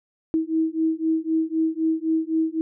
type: beating tone pair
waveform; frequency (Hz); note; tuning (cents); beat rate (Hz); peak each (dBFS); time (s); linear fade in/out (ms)
sine; 319.2 / 323.1; D#4 / E4; +44 / -35; 3.9; -23; 0.34-2.61; 0
effects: none